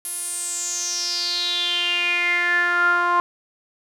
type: tone with band-pass filter sweep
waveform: sawtooth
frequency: 350.3 Hz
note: F4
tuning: 5 cents sharp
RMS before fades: -22 dBFS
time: 0.05-3.2 s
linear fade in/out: 0 ms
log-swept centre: 11000 to 1100 Hz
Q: 7.7
effects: none